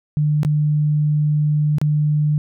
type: tone with dropouts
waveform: sine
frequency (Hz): 150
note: D3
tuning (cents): +37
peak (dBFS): -14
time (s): 0.17-2.38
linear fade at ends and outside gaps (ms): 0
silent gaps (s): 0.432-0.449 / 1.784-1.815
effects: none